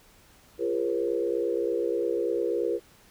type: tone cluster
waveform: sine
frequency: 344.7 / 408 / 476.6 / 536 Hz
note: F4 / G#4 / A#4 / C5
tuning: -23 / -31 / +38 / +42 cents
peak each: -30 / -30 / -28 / -35 dBFS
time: 0.58-2.8 s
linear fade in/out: 50 ms
effects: pink hiss -57 dBFS RMS until 3.1 s